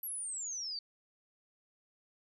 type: exponential sweep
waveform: sine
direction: down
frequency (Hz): 11910 to 4509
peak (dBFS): -37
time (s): 0.03-0.79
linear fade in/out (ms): 2
effects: none